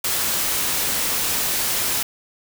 white noise, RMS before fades -22 dBFS, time 0.04-2.03 s, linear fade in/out 5 ms, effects none

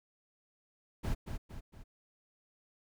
brown noise with echo, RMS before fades -33 dBFS, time 1.03-1.15 s, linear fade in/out 20 ms, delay 230 ms, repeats 3, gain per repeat -6 dB, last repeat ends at 1.84 s, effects none

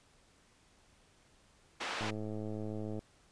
pink band-pass noise, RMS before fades -39 dBFS, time 1.8-2.11 s, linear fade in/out 10 ms, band 590 to 3800 Hz, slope 12 dB/octave
click train, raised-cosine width 2 ms, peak -28 dBFS, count 106, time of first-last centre 2.01-2.991 s, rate 107 Hz
effects pink hiss -66 dBFS RMS until 3.31 s + resampled to 22050 Hz

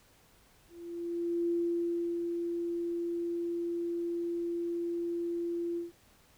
sine tone with ADSR envelope, 342.3 Hz, F4, 35 cents flat, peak -27 dBFS, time 0.68-5.92 s, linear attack 810 ms, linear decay 710 ms, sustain -4 dB, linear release 150 ms, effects pink hiss -63 dBFS RMS until 6.37 s

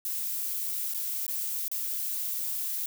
violet noise with dropouts, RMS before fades -32 dBFS, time 0.05-2.86 s, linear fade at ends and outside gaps 1 ms, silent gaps 0.937-0.945 / 1.266-1.28 / 1.681-1.715 s, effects none

